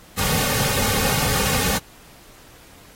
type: noise with comb filter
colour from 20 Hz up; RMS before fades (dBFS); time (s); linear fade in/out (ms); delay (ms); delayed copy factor
pink; -21; 0.17-1.79; 20; 3; -1
effects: pink hiss -48 dBFS RMS until 2.95 s + AAC 48 kbps